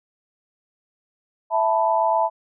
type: chord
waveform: sine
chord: E suspended fourth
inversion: none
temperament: equal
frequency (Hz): 659.3 / 880 / 987.8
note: E5 / A5 / B5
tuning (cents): 0 / 0 / 0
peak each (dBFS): -21 / -20 / -23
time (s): 1.5-2.3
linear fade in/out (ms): 50
effects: none